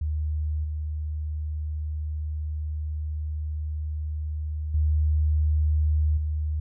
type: tone with level steps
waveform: sine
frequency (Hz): 76.3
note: D#2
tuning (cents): -33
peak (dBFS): -24 / -27 / -19 / -24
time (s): 0.01-6.6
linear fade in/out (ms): 5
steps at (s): 0.64 / 4.74 / 6.17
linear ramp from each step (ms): 5
effects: none